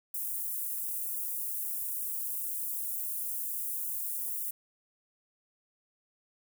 white high-pass noise, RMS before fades -35 dBFS, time 0.14-4.51 s, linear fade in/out 5 ms, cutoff 10000 Hz, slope 24 dB/octave, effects none

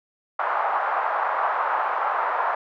white band-pass noise, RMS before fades -24 dBFS, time 0.39-2.55 s, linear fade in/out 5 ms, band 710 to 1200 Hz, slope 24 dB/octave, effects none

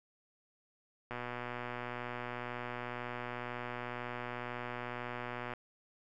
click train, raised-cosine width 0.5 ms, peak -25 dBFS, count 541, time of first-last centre 1.11-5.536 s, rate 122 Hz, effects none

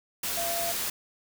sine tone in noise, 682 Hz, F5, 41 cents flat, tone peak -31 dBFS, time 0.37-0.72 s, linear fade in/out 5 ms, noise white, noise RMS -31 dBFS, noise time 0.23-0.9 s, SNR -3 dB, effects none

